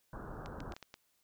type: low-pass noise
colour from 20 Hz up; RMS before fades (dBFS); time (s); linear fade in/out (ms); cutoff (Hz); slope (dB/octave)
pink; -45; 0.13-0.74; 2; 1600; 96
type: clicks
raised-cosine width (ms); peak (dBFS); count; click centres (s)
0.2; -30; 6; 0.46 / 0.604 / 0.722 / 0.765 / 0.827 / 0.941
effects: white hiss -75 dBFS RMS until 1.23 s